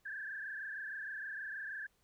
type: tone with frequency modulation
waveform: sine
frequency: 1655 Hz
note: G#6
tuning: 6 cents flat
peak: -40 dBFS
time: 0.05-1.87 s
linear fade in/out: 10 ms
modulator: 26.4 Hz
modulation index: 3.6
effects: pink hiss -75 dBFS RMS until 2.03 s